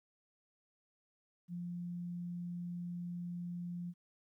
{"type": "tone", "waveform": "sine", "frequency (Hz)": 174.8, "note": "F3", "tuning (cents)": 2, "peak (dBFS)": -39, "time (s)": [1.48, 3.94], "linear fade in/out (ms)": 50, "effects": ["13-bit"]}